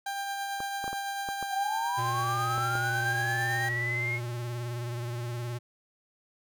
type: tone with tremolo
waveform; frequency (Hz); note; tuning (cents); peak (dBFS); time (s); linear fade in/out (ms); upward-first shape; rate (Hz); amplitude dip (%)
30% pulse; 794; G5; +22; -28; 0.06-3.69; 5; triangle; 9; 30
type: clicks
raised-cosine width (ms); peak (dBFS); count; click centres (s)
1; -24; 8; 0.604 / 0.842 / 0.879 / 0.93 / 1.288 / 1.427 / 2.58 / 2.754
type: linear sweep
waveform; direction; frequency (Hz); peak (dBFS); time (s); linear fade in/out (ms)
sine; up; 741 to 2177; -29; 1.5-4.2; 50
type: tone with vibrato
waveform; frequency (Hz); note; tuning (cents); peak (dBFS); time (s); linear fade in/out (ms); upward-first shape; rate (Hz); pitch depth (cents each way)
square; 120; B2; -49; -33; 1.97-5.59; 20; sine; 19; 42
effects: none